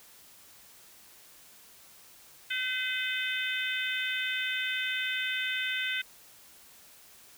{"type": "harmonic tone", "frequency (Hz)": 510, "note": "C5", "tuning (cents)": -44, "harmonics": [3, 4, 5, 6, 7], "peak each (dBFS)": [-34, -35, -36, -37, -37], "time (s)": [2.5, 6.02], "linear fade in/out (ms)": 10, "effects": ["white hiss -55 dBFS RMS until 7.37 s"]}